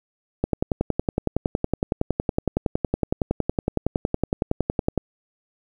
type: click train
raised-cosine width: 2 ms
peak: -7 dBFS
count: 50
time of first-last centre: 0.44-4.977 s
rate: 10.8 Hz
effects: 8-bit